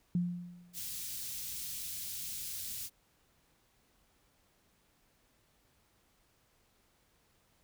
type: tone with exponential decay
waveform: sine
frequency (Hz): 175.8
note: F3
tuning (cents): +12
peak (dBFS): -26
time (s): 0.15-0.84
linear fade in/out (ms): 2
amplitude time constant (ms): 150
type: band-stop noise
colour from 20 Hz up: white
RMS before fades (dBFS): -41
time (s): 0.73-2.9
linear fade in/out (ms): 50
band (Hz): 150 to 3600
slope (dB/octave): 12
effects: pink hiss -71 dBFS RMS until 7.63 s